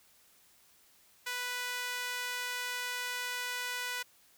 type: tone with high-pass filter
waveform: sawtooth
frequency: 493.9 Hz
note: B4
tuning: in tune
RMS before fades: -37 dBFS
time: 1.26-4.03 s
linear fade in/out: 10 ms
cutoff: 1600 Hz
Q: 1.2
effects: white hiss -64 dBFS RMS until 4.37 s